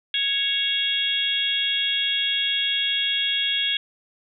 harmonic tone with a mistuned harmonic, 554.4 Hz, C#5, in tune, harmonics 3 / 4 / 5 / 6 / 7, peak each -32 / -31 / -29 / -22 / -32 dBFS, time 0.14-3.77 s, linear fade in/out 2 ms, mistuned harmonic 7, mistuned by -85 cents, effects none

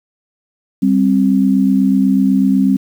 sine tone pair together, 196 / 264.1 Hz, G3 / C4, 0 / +16 cents, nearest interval perfect fourth, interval 516 cents, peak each -12 dBFS, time 0.82-2.77 s, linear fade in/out 10 ms, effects 7-bit

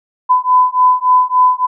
sine beating tone pair, 1004 / 1007.5 Hz, B5 / B5, +28 / +34 cents, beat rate 3.5 Hz, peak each -11 dBFS, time 0.29-1.67 s, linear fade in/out 20 ms, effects none

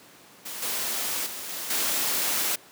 white noise with level steps, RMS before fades -36 / -29 / -36 / -34 / -26 dBFS, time 0.45-2.56 s, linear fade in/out 10 ms, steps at 0.62 / 1.26 / 1.49 / 1.7 s, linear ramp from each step 5 ms, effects pink hiss -51 dBFS RMS until 2.71 s + high-pass 200 Hz 12 dB/octave

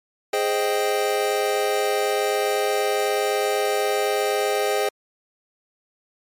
square chord, Ab major seventh, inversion none, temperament equal, 415.3 / 523.3 / 622.3 / 784 Hz, Ab4 / C5 / Eb5 / G5, 0 / 0 / 0 / 0 cents, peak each -24 / -27 / -28 / -27 dBFS, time 0.33-4.89 s, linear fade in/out 5 ms, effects MP3 64 kbps

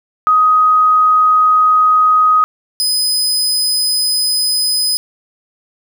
sine / sawtooth tone pair in turn, 1254 / 5016 Hz, D#6 / D#8, +13 / +13 cents, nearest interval 2 octaves, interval 2400 cents, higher second, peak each -7 / -10 dBFS, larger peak first, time 0.27-2.44 / 2.8-4.97 s, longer neither, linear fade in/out 0 ms, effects 8-bit

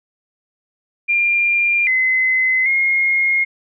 sine tone with pitch steps, 2395 / 2043 / 2145 Hz, D7 / C7 / C7, +33 / -42 / +42 cents, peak -13 dBFS, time 1.08-3.45 s, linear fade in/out 20 ms, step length 790 ms, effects none

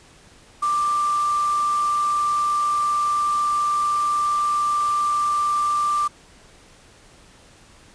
sine tone in noise, 1181 Hz, D6, 9 cents sharp, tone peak -18 dBFS, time 0.62-6.08 s, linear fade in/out 10 ms, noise white, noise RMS -36 dBFS, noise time 0.62-6.08 s, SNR +15 dB, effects pink hiss -50 dBFS RMS until 7.94 s + resampled to 22050 Hz

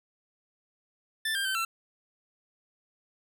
25% pulse tone with pitch steps, 1768 / 1592 / 1542 / 1346 Hz, A6 / G6 / G6 / E6, +8 / +26 / -29 / +36 cents, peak -24 dBFS, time 1.25-1.65 s, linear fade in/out 5 ms, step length 100 ms, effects none

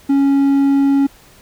triangle tone with hard clipping, 277.2 Hz, C#4, in tune, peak -11 dBFS, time 0.09-1.07 s, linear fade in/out 10 ms, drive 6 dB, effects pink hiss -46 dBFS RMS until 1.41 s

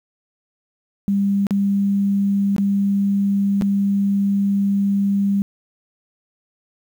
sine tone with dropouts, 199.2 Hz, G3, 28 cents sharp, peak -15 dBFS, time 1.08-5.42 s, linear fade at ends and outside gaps 0 ms, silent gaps 1.468-1.508 / 2.564-2.582 / 3.612-3.621 s, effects 8-bit

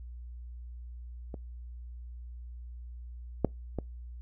clicks, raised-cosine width 2 ms, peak -26 / -10 / -19 dBFS, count 3, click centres 1.342 / 3.447 / 3.787 s, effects noise-tail reverb RT60 0.2 s tail -26 dB re dry + added 60 Hz sine -41 dBFS peak until 4.21 s

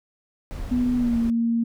brown noise, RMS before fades -32 dBFS, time 0.51-1.3 s, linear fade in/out 0 ms
sine tone with pitch glide, 246.9 to 231.7 Hz, B3 to A#3, 0 to -10 cents, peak -19 dBFS, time 0.71-1.64 s, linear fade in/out 10 ms, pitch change -110 cents, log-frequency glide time 0.97-1.17 s
effects none

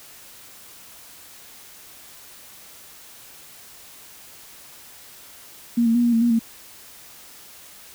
sine tone with pitch steps, 235.6 / 228.3 / 240.2 / 237.5 / 227.8 / 238 / 227.8 Hz, A#3 / A#3 / B3 / A#3 / A#3 / A#3 / A#3, +19 / -36 / -48 / +33 / -40 / +36 / -40 cents, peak -15 dBFS, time 5.77-6.393 s, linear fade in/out 10 ms, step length 89 ms, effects white hiss -45 dBFS RMS until 7.94 s

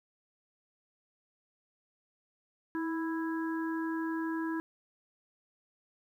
harmonic tone with a mistuned harmonic, 329.6 Hz, E4, in tune, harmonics 1 / 3 / 4 / 5, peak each -32 / -41 / -49 / -42 dBFS, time 2.75-4.6 s, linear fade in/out 0 ms, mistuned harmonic 1, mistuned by -32 cents, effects 11-bit

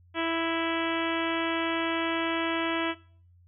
harmonic tone, 330.1 Hz, E4, 2 cents sharp, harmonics 1 / 2 / 3 / 4 / 5 / 6 / 7 / 8 / 9 / 10, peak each -30 / -33 / -35 / -36 / -37 / -38 / -38 / -39 / -40 / -40 dBFS, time 0.14-2.95 s, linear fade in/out 50 ms, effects noise-tail reverb RT60 0.5 s tail -21 dB re dry + added 88 Hz sine -55 dBFS peak until 3.47 s

